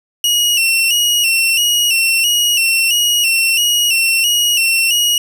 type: tone with vibrato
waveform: sawtooth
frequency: 2800 Hz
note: F7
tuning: 4 cents sharp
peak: -8 dBFS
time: 0.24-5.18 s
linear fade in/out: 2 ms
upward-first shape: square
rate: 1.5 Hz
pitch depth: 57 cents each way
effects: none